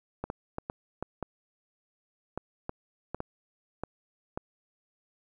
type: clicks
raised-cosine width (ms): 1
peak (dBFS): -19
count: 12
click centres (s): 0.24 / 0.301 / 0.584 / 0.699 / 1.026 / 1.227 / 2.376 / 2.694 / 3.146 / 3.204 / 3.836 / 4.375
effects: 10-bit